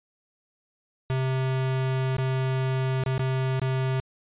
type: tone with dropouts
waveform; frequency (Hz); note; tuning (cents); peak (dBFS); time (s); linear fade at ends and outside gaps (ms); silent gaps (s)
square; 131.2; C3; +5; -24; 1.1-4; 0; 2.167-2.183 / 3.037-3.062 / 3.18-3.194 / 3.596-3.617
effects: resampled to 8000 Hz